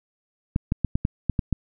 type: clicks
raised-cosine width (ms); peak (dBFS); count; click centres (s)
5; -9; 8; 0.561 / 0.721 / 0.847 / 0.955 / 1.051 / 1.297 / 1.392 / 1.527
effects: none